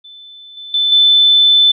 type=tone with level steps; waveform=sine; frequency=3520 Hz; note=A7; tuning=in tune; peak=-34 / -28 / -11 / -6 dBFS; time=0.04-1.72 s; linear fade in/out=10 ms; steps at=0.57 / 0.74 / 0.92 s; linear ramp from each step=2 ms; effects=none